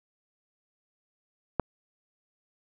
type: click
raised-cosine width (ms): 1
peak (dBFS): -10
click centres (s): 1.597
effects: none